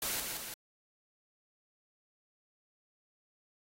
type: noise with echo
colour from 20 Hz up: white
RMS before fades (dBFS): -35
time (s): 0.02-0.2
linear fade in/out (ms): 2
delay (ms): 170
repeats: 2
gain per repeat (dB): -4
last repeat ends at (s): 0.54
effects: AAC 48 kbps